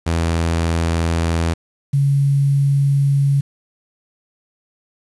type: tone pair in turn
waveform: sawtooth / sine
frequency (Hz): 83.1 / 139.76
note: E2 / C#3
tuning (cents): +15 / +15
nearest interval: major sixth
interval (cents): 900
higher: second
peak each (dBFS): -12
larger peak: neither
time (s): 0.06-1.54 / 1.93-3.41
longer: neither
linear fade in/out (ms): 10
effects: resampled to 24000 Hz + 7-bit